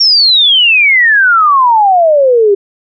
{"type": "exponential sweep", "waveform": "sine", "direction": "down", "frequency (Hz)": [5588, 390], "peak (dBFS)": -4, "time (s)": [0, 2.55], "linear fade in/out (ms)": 10, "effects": []}